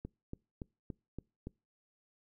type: click train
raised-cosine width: 3 ms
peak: -28 dBFS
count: 6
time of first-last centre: 0.05-1.47 s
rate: 3.52 Hz
effects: noise-tail reverb RT60 0.3 s tail -26 dB re dry